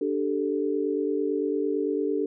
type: chord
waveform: sine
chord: D suspended fourth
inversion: none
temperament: just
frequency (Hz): 293.7 / 391.6 / 440.5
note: D4 / G4 / A4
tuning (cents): 0 / -2 / +2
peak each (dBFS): -28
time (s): 0.01-2.26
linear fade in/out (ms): 5
effects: none